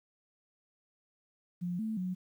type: tone with pitch steps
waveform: sine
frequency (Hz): 176.6 / 219.9 / 183.2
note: F3 / A3 / F#3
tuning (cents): +20 / -1 / -17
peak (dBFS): -32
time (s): 1.61-2.15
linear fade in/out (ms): 20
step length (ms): 180
effects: 11-bit